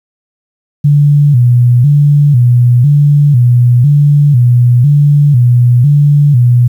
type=tone with vibrato; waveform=sine; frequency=133.2 Hz; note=C3; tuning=31 cents sharp; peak=-3 dBFS; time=0.84-6.68 s; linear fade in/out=10 ms; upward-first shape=square; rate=1 Hz; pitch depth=150 cents each way; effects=7-bit